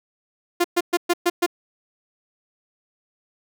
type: tone bursts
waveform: sawtooth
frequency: 349.5 Hz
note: F4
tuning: 1 cent sharp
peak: -12 dBFS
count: 6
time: 0.6-1.464 s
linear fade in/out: 10 ms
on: 44 ms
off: 120 ms
effects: none